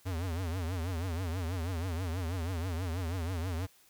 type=tone with vibrato; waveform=square; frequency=87.31 Hz; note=F2; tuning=in tune; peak=-33 dBFS; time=0.05-3.67 s; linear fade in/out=20 ms; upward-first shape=triangle; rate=6.2 Hz; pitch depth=190 cents each way; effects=white hiss -63 dBFS RMS until 3.89 s